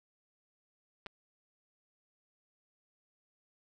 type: clicks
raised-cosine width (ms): 0.3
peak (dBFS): -27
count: 2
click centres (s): 1.062 / 1.067
effects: none